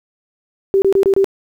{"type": "tone bursts", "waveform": "sine", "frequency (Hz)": 390, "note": "G4", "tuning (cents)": -9, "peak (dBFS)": -9, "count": 5, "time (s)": [0.74, 1.244], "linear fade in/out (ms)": 0, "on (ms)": 80, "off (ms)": 26, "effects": ["8-bit"]}